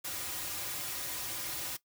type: noise with comb filter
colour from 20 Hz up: white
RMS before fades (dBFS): -38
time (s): 0.04-1.77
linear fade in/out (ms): 10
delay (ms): 4.5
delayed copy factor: -0.75
effects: noise-tail reverb RT60 0.1 s tail -17 dB re dry